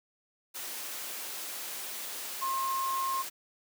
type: tone in noise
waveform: sine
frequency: 1066 Hz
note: C6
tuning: 32 cents sharp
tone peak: -29 dBFS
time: 2.41-3.23 s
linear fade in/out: 20 ms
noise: white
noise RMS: -39 dBFS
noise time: 0.54-3.3 s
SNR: +7 dB
effects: high-pass 300 Hz 12 dB/octave